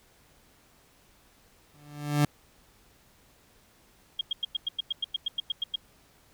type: tone with exponential growth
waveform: 30% pulse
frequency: 146.83 Hz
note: D3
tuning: in tune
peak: -16 dBFS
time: 1.74-2.25 s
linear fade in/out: 2 ms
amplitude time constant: 110 ms
type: tone bursts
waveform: sine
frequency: 3246 Hz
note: G#7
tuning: 40 cents flat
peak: -25 dBFS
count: 14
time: 4.19-5.758 s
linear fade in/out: 5 ms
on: 21 ms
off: 98 ms
effects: pink hiss -61 dBFS RMS until 6.33 s